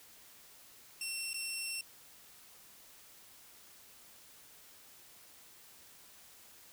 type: tone with dropouts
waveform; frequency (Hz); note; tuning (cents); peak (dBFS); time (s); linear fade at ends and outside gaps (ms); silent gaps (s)
15% pulse; 2712; E7; +49; -30; 1.01-1.81; 2; 1.332-1.342
effects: white hiss -58 dBFS RMS until 6.72 s